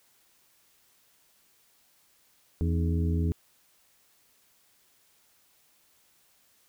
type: harmonic tone with a mistuned harmonic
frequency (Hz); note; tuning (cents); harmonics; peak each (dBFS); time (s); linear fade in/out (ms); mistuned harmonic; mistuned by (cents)
84; E2; +33; 1 / 2 / 3 / 4 / 5; -25 / -31 / -35 / -37 / -39; 2.61-3.32; 0; 4; -110
effects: white hiss -65 dBFS RMS until 6.68 s